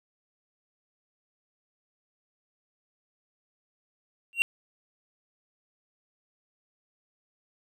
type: tone with exponential growth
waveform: triangle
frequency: 2750 Hz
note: F7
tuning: 27 cents flat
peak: -13 dBFS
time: 4.33-4.42 s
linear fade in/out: 0 ms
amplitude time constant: 19 ms
effects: none